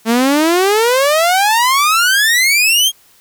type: exponential sweep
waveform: sawtooth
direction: up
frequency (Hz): 220 to 3286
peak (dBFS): -6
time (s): 0.05-2.92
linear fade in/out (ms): 50
effects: white hiss -49 dBFS RMS until 3.2 s